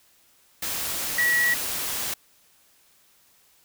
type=tone in noise; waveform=sine; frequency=1928 Hz; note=B6; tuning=42 cents flat; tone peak=-19 dBFS; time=1.18-1.54 s; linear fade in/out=5 ms; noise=white; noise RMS=-29 dBFS; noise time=0.62-2.14 s; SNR=+7 dB; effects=white hiss -60 dBFS RMS until 3.64 s